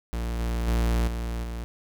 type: tone with level steps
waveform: 45% pulse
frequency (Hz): 57.8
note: A#1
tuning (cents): -14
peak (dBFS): -27 / -25 / -21 / -28 / -31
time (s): 0.13-1.64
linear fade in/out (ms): 0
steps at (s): 0.39 / 0.67 / 1.07 / 1.43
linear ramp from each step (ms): 10
effects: none